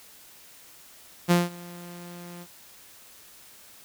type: tone with ADSR envelope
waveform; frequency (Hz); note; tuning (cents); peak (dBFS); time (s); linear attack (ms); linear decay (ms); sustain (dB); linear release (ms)
sawtooth; 174.61; F3; 0; -12; 1.28-2.47; 31; 180; -24; 52
effects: white hiss -51 dBFS RMS until 3.84 s